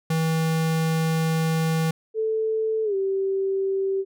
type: tone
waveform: square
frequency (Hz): 161.3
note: E3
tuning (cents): -37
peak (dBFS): -21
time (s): 0.1-1.91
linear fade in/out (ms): 5
type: tone with pitch glide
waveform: sine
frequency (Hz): 440 to 387.5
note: A4 to G4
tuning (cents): 0 to -20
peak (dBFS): -21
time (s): 2.14-4.05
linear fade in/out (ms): 50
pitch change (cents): -220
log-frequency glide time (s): 2.84-2.95
effects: none